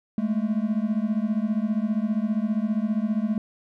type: beating tone pair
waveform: triangle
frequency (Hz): 207.7 / 222.7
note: G#3 / A3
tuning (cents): 0 / +21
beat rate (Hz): 15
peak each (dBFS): -23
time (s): 0.18-3.38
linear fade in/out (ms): 2
effects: none